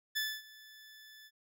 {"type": "tone with ADSR envelope", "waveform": "20% pulse", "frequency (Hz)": 1741, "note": "A6", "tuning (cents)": -19, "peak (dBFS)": -26, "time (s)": [0.15, 1.31], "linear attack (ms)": 19, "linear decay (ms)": 250, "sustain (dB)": -22, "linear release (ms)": 50, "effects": []}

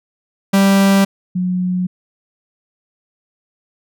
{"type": "tone pair in turn", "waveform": ["45% pulse", "sine"], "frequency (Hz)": [196, 181.72], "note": ["G3", "F#3"], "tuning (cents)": [0, -31], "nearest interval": "minor second", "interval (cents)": 131, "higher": "first", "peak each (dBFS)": [-9, -15], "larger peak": "first", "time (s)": [[0.53, 1.05], [1.35, 1.87]], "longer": "neither", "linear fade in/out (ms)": 10, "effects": []}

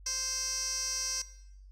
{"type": "tone with band-pass filter", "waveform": "15% pulse", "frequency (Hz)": 523.3, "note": "C5", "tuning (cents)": 0, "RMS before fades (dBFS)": -33, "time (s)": [0.06, 1.22], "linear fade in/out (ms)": 5, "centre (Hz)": 6000, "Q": 7.9, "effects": ["noise-tail reverb RT60 0.8 s tail -17 dB re dry", "added 48 Hz sine -49 dBFS peak until 1.71 s"]}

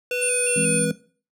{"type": "tone with pitch glide", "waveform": "square", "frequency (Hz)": [493.9, 486.8], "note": ["B4", "B4"], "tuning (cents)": [0, -25], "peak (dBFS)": -25, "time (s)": [0.11, 0.91], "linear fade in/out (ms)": 2, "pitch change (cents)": -25, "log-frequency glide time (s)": [0.35, 0.59]}
{"type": "tone with vibrato", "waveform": "triangle", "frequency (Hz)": 2607, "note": "E7", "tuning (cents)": -20, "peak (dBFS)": -26, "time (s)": [0.11, 0.79], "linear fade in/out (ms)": 5, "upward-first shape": "square", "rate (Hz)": 2.8, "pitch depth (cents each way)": 61}
{"type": "tone", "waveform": "sine", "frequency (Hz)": 9180, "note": "D9", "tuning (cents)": -40, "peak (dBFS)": -21, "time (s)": [0.21, 0.86], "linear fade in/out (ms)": 20}
{"type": "chord", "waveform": "sine", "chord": "E augmented", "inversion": "none", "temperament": "equal", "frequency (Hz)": [164.81, 207.7, 261.6], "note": ["E3", "G#3", "B#3"], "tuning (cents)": [0, 0, 0], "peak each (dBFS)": [-26, -27, -28], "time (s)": [0.56, 0.92], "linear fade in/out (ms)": 5}
{"effects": ["noise-tail reverb RT60 0.4 s tail -17 dB re dry"]}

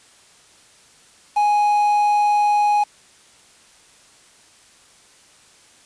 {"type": "tone with quantisation", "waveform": "triangle", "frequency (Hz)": 830.6, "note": "G#5", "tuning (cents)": 0, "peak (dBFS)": -12, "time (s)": [1.36, 2.84], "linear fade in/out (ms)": 10, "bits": 6, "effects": ["white hiss -51 dBFS RMS until 5.85 s", "resampled to 22050 Hz"]}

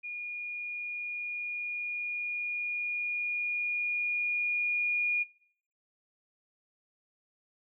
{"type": "tone with level ramp", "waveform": "sine", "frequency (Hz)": 2435, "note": "D#7", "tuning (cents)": -38, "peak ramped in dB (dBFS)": [-36, -26], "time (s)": [0.03, 5.24], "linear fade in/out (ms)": 20, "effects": ["noise-tail reverb RT60 0.6 s tail -20 dB re dry"]}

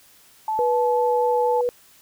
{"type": "tone with vibrato", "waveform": "sine", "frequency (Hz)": 866, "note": "A5", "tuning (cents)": -28, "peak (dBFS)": -21, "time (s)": [0.48, 1.61], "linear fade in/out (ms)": 2, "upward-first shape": "square", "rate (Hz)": 4.1, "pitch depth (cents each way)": 11}
{"type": "tone", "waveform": "sine", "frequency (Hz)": 489, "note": "B4", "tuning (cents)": -17, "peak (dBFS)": -19, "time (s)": [0.59, 1.69], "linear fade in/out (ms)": 0}
{"effects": ["white hiss -53 dBFS RMS until 2.01 s"]}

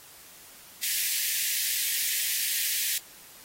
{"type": "high-pass noise", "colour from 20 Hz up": "white", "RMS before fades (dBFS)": -28, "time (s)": [0.83, 2.98], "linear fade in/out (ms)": 2, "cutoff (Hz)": 1700, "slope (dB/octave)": 96, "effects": ["white hiss -50 dBFS RMS until 3.44 s", "AAC 48 kbps"]}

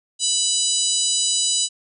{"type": "harmonic tone with a mistuned harmonic", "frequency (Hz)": 987.8, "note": "B5", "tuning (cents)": 0, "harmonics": [3, 4, 5, 6, 7, 8, 9], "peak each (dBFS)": [-27, -24, -27, -29, -25, -24, -27], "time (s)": [0.19, 1.69], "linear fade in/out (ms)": 50, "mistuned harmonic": 6, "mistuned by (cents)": 28, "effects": []}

